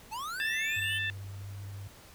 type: linear sweep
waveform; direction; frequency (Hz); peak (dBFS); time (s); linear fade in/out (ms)
square; up; 830.6 to 3136; -36; 0.11-0.99; 20
type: harmonic tone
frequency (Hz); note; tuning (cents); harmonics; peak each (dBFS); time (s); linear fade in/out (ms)
886; A5; +12; 2 / 3 / 4; -32 / -36 / -38; 0.4-1.1; 0
type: tone with pitch glide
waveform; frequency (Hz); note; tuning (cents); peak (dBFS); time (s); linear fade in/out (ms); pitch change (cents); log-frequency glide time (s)
sine; 98 to 99.08; G2 to G2; 0 to +19; -39; 0.76-1.88; 10; +19; 1.32-1.43
effects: pink hiss -54 dBFS RMS until 2.14 s